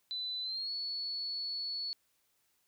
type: tone with pitch glide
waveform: sine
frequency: 4000 to 4413 Hz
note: B7 to C#8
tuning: +21 to -9 cents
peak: -35 dBFS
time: 0.11-1.93 s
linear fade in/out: 0 ms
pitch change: +170 cents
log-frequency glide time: 0.42-0.73 s
effects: white hiss -75 dBFS RMS until 2.67 s